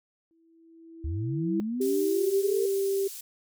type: tone with exponential growth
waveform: sine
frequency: 328.8 Hz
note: E4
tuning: 4 cents flat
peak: -24 dBFS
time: 0.31-1.6 s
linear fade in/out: 0 ms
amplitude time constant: 280 ms
type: linear sweep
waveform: sine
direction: up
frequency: 68.4 to 463.2 Hz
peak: -28 dBFS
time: 1.04-2.66 s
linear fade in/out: 5 ms
type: tone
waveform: sine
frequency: 392 Hz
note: G4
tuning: in tune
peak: -24 dBFS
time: 1.8-3.08 s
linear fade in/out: 10 ms
type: high-pass noise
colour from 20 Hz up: pink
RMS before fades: -41 dBFS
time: 1.81-3.21 s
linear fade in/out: 5 ms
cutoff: 7000 Hz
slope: 12 dB/octave
effects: none

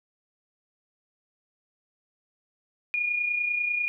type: tone with amplitude modulation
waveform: sine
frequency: 2435 Hz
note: D#7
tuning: 38 cents flat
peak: -22 dBFS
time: 2.94-3.88 s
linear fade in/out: 0 ms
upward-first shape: sine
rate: 30.1 Hz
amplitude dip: 50%
effects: none

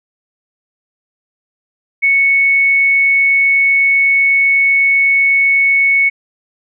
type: tone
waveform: sine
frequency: 2213 Hz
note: C#7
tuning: 3 cents flat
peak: -8 dBFS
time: 2.02-6.1 s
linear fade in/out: 20 ms
effects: none

